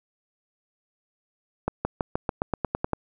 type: accelerating click train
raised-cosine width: 1 ms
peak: -10 dBFS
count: 11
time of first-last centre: 1.68-2.933 s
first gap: 170 ms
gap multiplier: 0.93
effects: none